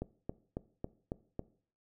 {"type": "click train", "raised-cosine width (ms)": 2, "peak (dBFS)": -23, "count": 6, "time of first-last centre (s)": [0.02, 1.394], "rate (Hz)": 3.64, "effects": ["noise-tail reverb RT60 0.5 s tail -19 dB re dry"]}